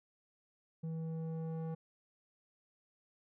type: tone with low-pass filter sweep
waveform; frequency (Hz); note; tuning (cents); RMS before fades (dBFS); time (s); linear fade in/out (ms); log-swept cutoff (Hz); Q
square; 161.8; E3; -32; -40; 0.83-1.75; 10; 330 to 740; 1
effects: none